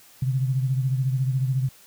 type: beating tone pair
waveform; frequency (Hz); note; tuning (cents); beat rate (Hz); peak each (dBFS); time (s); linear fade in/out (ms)
sine; 130 / 144; C3 / D3; -11 / -34; 14; -21 / -29; 0.22-1.69; 5
effects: white hiss -52 dBFS RMS until 1.86 s